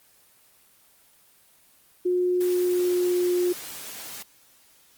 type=tone with pitch glide; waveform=sine; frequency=360 to 356.7 Hz; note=F#4 to F4; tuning=-47 to +37 cents; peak=-20 dBFS; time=2.05-3.53 s; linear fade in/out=10 ms; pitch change=-16 cents; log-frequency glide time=2.39-3.31 s
type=high-pass noise; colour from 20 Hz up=white; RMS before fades=-38 dBFS; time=2.4-4.23 s; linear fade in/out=10 ms; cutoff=100 Hz; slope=12 dB/octave
effects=white hiss -58 dBFS RMS until 4.97 s + Opus 24 kbps